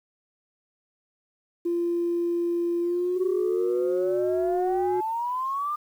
sine tone with pitch glide, 344.1 to 364.1 Hz, F4 to F#4, -26 to -28 cents, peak -22 dBFS, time 1.65-5.01 s, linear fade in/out 10 ms, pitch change +98 cents, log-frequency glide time 2.81-3.18 s
sine exponential sweep, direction up, 372.9 to 1214 Hz, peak -25 dBFS, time 3.16-5.76 s, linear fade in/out 10 ms
effects tanh soft clip ceiling -17 dBFS + 9-bit

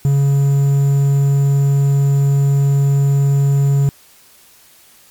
triangle tone with quantisation, 139.7 Hz, C#3, 14 cents sharp, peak -8 dBFS, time 0.05-3.89 s, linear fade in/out 0 ms, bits 6, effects white hiss -47 dBFS RMS until 5.1 s + MP3 96 kbps

